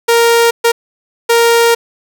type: tone bursts at uneven times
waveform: sawtooth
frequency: 466.2 Hz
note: A#4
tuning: in tune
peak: -3 dBFS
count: 3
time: 0.08-0.51 / 0.64-0.72 / 1.29-1.75 s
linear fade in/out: 10 ms
effects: none